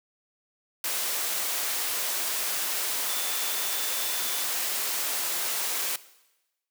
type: tone in noise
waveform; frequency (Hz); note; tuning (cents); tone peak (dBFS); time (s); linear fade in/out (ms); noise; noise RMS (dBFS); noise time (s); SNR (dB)
sine; 3520; A7; 0; -37; 3.09-4.44; 2; white; -29; 0.84-5.96; -11
effects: noise-tail reverb RT60 1.0 s tail -18 dB re dry + high-pass 400 Hz 12 dB/octave